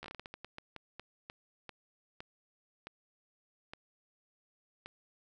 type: slowing click train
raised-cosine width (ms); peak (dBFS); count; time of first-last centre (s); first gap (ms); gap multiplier
0.3; -28; 19; 0.03-4.86; 13; 1.3
effects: none